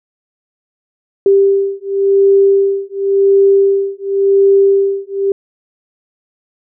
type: beating tone pair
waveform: sine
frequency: 393.6 / 394.52 Hz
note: G4 / G4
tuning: +7 / +11 cents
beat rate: 0.92 Hz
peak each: -11 dBFS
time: 1.26-5.32 s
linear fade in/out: 2 ms
effects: none